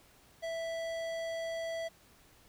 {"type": "tone with tanh clipping", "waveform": "sine", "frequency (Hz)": 659.3, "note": "E5", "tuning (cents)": 0, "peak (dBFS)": -37, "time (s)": [0.42, 1.89], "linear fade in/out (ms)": 20, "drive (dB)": 18, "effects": ["pink hiss -62 dBFS RMS until 2.48 s"]}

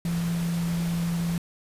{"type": "tone in noise", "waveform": "sine", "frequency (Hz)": 169.9, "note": "F3", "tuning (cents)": -47, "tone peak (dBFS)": -24, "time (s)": [0.05, 1.38], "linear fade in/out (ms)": 2, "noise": "pink", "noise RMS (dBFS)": -38, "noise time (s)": [0.05, 1.38], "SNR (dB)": 11, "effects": ["resampled to 32000 Hz"]}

